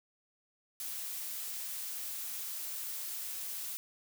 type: noise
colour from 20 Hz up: blue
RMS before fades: -40 dBFS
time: 0.8-3.77 s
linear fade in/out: 0 ms
effects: none